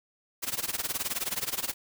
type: noise with tremolo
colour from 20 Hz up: white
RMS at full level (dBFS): -29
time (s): 0.42-1.74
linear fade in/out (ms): 20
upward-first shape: sine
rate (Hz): 19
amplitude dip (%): 90
effects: none